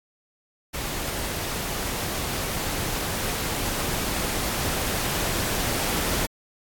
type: noise with level ramp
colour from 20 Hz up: pink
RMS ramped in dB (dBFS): -30 to -25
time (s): 0.73-6.27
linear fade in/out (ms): 20
effects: AAC 64 kbps

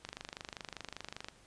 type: click train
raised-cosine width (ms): 0.2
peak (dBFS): -24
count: 32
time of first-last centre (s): 0.05-1.285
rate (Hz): 25.1
effects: pink hiss -62 dBFS RMS until 1.46 s + resampled to 22050 Hz

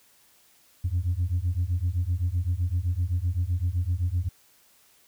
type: beating tone pair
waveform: sine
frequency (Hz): 84.7 / 92.5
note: E2 / F#2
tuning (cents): +48 / 0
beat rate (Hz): 7.8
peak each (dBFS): -25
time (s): 0.84-4.29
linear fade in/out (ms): 10
effects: tanh soft clip ceiling -19 dBFS + white hiss -60 dBFS RMS until 5.07 s

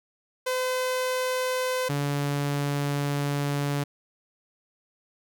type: tone pair in turn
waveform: sawtooth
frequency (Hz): 510 / 143.11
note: C5 / D3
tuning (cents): -44 / -44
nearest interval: octave + minor seventh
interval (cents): 2200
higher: first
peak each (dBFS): -21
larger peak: neither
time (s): 0.46-1.89 / 1.89-3.84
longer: second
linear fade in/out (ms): 10
effects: none

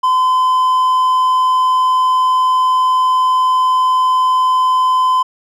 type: tone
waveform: triangle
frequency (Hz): 1022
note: C6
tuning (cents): -41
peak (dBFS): -8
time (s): 0.03-5.23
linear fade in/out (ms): 10
effects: none

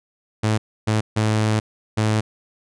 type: tone bursts at uneven times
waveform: sawtooth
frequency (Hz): 108.4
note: A2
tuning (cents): -25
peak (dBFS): -13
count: 4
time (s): 0.43-0.58 / 0.87-1.01 / 1.16-1.6 / 1.97-2.21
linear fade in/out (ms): 10
effects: resampled to 22050 Hz

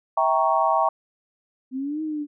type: chord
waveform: sine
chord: E diminished seventh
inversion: none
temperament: equal with one note detuned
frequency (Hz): 650.6 / 784 / 932.3 / 1108.7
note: E5 / G5 / Bb5 / Db6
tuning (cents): -23 / 0 / 0 / 0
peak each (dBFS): -23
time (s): 0.17-0.89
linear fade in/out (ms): 5
type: exponential two-way sweep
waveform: sine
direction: up then down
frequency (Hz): 253.7 to 315.9 to 289.5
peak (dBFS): -25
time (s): 1.71-2.27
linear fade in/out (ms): 50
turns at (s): 2.02
effects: none

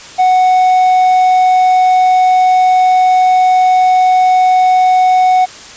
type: tone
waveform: triangle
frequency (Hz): 740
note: F#5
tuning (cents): 0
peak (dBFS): -4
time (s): 0.18-5.46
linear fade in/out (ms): 20
effects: white hiss -32 dBFS RMS until 5.76 s + resampled to 16000 Hz

